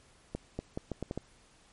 accelerating click train, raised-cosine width 2 ms, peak -21 dBFS, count 7, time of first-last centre 0.35-1.176 s, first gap 240 ms, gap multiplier 0.77, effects pink hiss -62 dBFS RMS until 1.72 s + MP3 48 kbps

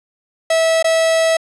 45% pulse tone with dropouts, 651 Hz, E5, 22 cents flat, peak -12 dBFS, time 0.5-1.37 s, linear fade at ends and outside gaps 5 ms, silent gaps 0.827-0.843 s, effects resampled to 24000 Hz + 8-bit

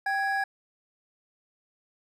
triangle tone pair together, 784 / 1661.2 Hz, G5 / G#6, 0 / 0 cents, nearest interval octave + minor second, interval 1300 cents, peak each -26 dBFS, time 0.06-0.44 s, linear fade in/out 5 ms, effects none

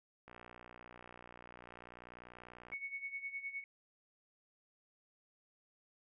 click train, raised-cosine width 0.5 ms, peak -38 dBFS, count 149, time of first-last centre 0.28-2.734 s, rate 60.3 Hz
sine tone with tremolo, 2217 Hz, C#7, in tune, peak -38 dBFS, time 2.72-3.64 s, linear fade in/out 2 ms, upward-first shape sine, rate 9.7 Hz, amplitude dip 75%
effects none

